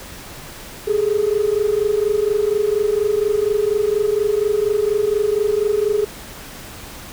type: tone pair together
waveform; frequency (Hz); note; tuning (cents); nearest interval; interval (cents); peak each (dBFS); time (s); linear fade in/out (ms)
sine; 406.2 / 430.4; G#4 / A4; -38 / -38; minor second; 100; -17; 0.87-6.05; 10
effects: tanh soft clip ceiling -9 dBFS + pink hiss -36 dBFS RMS until 7.12 s